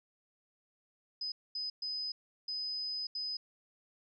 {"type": "tone bursts at uneven times", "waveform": "sine", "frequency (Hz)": 5020, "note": "D#8", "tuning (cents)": 15, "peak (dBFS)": -35, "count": 5, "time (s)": [[1.21, 1.32], [1.55, 1.7], [1.82, 2.12], [2.48, 3.07], [3.15, 3.37]], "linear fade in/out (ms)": 5, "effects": []}